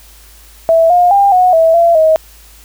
sine tone with pitch steps, 657 / 711 / 799 / 731 / 652 / 679 / 634 Hz, E5 / F5 / G5 / F#5 / E5 / F5 / D#5, -6 / +31 / +33 / -21 / -19 / -49 / +32 cents, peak -5 dBFS, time 0.69-2.16 s, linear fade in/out 0 ms, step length 210 ms, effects added 53 Hz sine -40 dBFS peak until 2.64 s + white hiss -42 dBFS RMS until 2.64 s

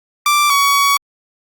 sawtooth tone pair in turn, 1175 / 1126.1 Hz, D6 / C#6, +1 / +27 cents, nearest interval minor second, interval 74 cents, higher first, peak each -7 dBFS, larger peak neither, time 0.26-0.5 / 0.5-0.97 s, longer second, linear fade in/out 2 ms, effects Opus 48 kbps

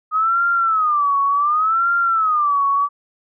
sine tone with vibrato, 1244.5 Hz, D#6, in tune, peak -14 dBFS, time 0.11-2.89 s, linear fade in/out 50 ms, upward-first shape sine, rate 0.68 Hz, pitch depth 190 cents each way, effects none

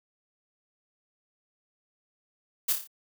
blue noise with echo, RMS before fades -25 dBFS, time 2.68-2.73 s, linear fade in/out 10 ms, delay 29 ms, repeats 5, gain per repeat -5 dB, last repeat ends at 2.875 s, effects none

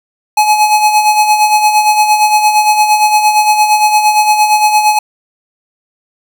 square tone with tremolo, 848 Hz, G#5, 36 cents sharp, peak -5 dBFS, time 0.37-4.99 s, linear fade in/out 5 ms, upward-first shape sine, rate 8.7 Hz, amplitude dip 55%, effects none

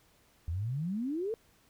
sine exponential sweep, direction up, 77.78 to 466.2 Hz, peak -31 dBFS, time 0.48-1.34 s, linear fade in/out 0 ms, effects pink hiss -66 dBFS RMS until 1.69 s

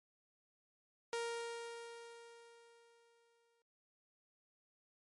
sawtooth tone with exponential decay, 466.7 Hz, A#4, 2 cents sharp, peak -33 dBFS, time 1.13-3.62 s, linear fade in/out 1 ms, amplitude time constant 540 ms, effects MP3 48 kbps

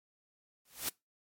white noise with exponential growth, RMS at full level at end -31 dBFS, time 0.65-0.89 s, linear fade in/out 5 ms, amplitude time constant 51 ms, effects noise-tail reverb RT60 0.2 s tail -23 dB re dry + MP3 64 kbps

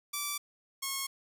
5% pulse tone pair in turn, 1162 / 1088 Hz, D6 / C#6, -19 / -33 cents, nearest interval minor second, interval 114 cents, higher first, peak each -21 dBFS, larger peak neither, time 0.13-0.38 / 0.82-1.07 s, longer neither, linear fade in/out 10 ms, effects none

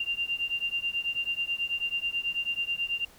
sine beating tone pair, 2781 / 2790.2 Hz, F7 / F7, -8 / -2 cents, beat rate 9.2 Hz, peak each -31 dBFS, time 0-3.05 s, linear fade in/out 5 ms, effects pink hiss -55 dBFS RMS until 3.18 s

